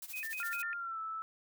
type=noise with tremolo; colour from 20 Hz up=blue; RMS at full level=-43 dBFS; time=0.02-0.62 s; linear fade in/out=2 ms; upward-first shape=sine; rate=14 Hz; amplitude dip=80%
type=tone with vibrato; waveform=sine; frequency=2123 Hz; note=C7; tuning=25 cents sharp; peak=-38 dBFS; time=0.13-0.74 s; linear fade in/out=10 ms; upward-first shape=square; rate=5 Hz; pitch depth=290 cents each way
type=tone with pitch glide; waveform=sine; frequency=1400 to 1313.8 Hz; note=F6 to E6; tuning=+4 to -6 cents; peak=-37 dBFS; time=0.4-1.22 s; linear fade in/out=0 ms; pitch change=-110 cents; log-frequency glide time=0.77-0.99 s
effects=none